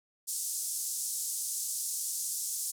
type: band-pass noise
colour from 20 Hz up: white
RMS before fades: -35 dBFS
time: 0.27-2.72 s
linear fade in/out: 20 ms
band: 5900 to 11000 Hz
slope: 24 dB/octave
effects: none